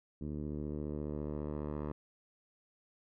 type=tone with low-pass filter sweep; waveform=10% pulse; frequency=74.6 Hz; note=D2; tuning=28 cents sharp; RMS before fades=-39 dBFS; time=0.21-1.92 s; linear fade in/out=5 ms; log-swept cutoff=280 to 990 Hz; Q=1.1; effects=none